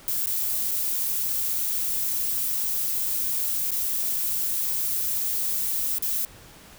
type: noise with dropouts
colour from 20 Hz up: violet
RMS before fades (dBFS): -26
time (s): 0.08-6.25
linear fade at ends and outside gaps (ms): 0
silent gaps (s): 0.259-0.27 / 0.711-0.715 / 3.707-3.716 / 5.984-6.024
effects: pink hiss -48 dBFS RMS until 6.78 s